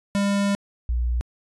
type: tone pair in turn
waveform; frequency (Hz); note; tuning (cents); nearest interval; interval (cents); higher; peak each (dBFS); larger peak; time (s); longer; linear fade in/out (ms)
square / sine; 200.4 / 59.98; G3 / B1; +38 / -50; octave + major sixth; 2088; first; -20; neither; 0.15-0.55 / 0.89-1.21; first; 0
effects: resampled to 24000 Hz